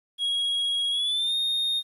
triangle tone with pitch glide, 3305 to 3688 Hz, G#7 to A#7, -9 to -19 cents, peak -22 dBFS, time 0.18-1.83 s, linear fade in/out 50 ms, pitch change +190 cents, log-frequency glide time 0.91-1.35 s, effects resampled to 32000 Hz + 10-bit

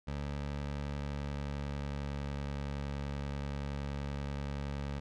20% pulse tone with pitch glide, 71.6 to 70.53 Hz, D2 to C#2, -43 to +31 cents, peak -31 dBFS, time 0.07-5 s, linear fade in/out 10 ms, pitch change -26 cents, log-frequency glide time 0.8-2.57 s, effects low-pass 5000 Hz 12 dB/octave

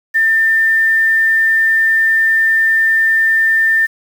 sine tone with quantisation, 1795 Hz, A6, 34 cents sharp, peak -9 dBFS, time 0.14-3.87 s, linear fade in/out 20 ms, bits 6, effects none

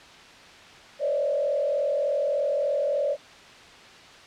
sine tone with frequency modulation, 576 Hz, D5, 34 cents flat, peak -22 dBFS, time 0.99-3.17 s, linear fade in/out 50 ms, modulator 43.4 Hz, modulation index 1.1, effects white hiss -47 dBFS RMS until 4.26 s + low-pass 4000 Hz 12 dB/octave

